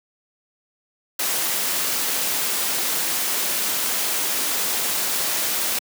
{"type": "noise", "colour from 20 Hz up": "white", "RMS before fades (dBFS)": -23, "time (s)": [1.19, 5.79], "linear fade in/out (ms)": 5, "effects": ["high-pass 200 Hz 12 dB/octave"]}